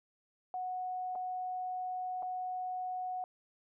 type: tone with dropouts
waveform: sine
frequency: 736 Hz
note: F#5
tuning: 9 cents flat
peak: -35 dBFS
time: 0.54-3.24 s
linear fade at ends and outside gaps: 1 ms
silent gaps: 1.153-1.157 / 2.224-2.229 s
effects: none